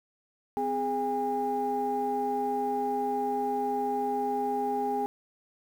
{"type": "tone cluster", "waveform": "sine", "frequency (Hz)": [256.5, 415, 811], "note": ["C4", "G#4", "G#5"], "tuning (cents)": [-34, -1, -41], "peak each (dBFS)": [-34, -31, -28], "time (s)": [0.57, 5.06], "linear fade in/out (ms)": 0, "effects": ["tanh soft clip ceiling -19 dBFS", "9-bit"]}